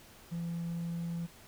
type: tone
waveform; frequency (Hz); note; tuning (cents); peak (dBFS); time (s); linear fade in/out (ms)
triangle; 169.3; E3; +46; -31; 0.31-1.27; 20
effects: tanh soft clip ceiling -29 dBFS + pink hiss -56 dBFS RMS until 1.47 s